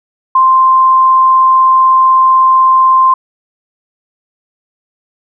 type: tone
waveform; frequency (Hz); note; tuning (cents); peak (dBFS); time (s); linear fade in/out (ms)
sine; 1046; C6; -1; -4; 0.35-3.14; 5
effects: none